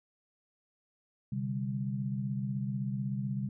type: chord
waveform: sine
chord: C suspended second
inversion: none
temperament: equal with one note detuned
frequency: 130.81 / 146.83 / 198.05 Hz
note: C3 / D3 / G3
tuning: 0 / 0 / +18 cents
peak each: -34 / -40 / -35 dBFS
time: 1.32-3.49 s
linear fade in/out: 5 ms
effects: none